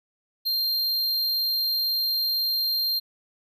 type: tone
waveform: square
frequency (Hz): 4186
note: C8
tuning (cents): 0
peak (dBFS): -23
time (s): 0.45-3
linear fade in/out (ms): 20
effects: none